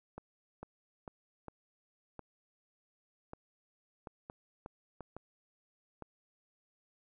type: clicks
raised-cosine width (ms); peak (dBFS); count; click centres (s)
1; -30; 12; 0.18 / 0.63 / 1.078 / 1.483 / 2.193 / 3.334 / 4.072 / 4.299 / 4.661 / 5.007 / 5.166 / 6.023
effects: none